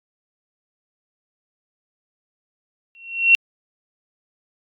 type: tone with exponential growth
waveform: sine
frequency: 2727 Hz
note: F7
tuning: 42 cents flat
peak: -6 dBFS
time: 2.95-3.35 s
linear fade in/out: 0 ms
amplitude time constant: 85 ms
effects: AAC 48 kbps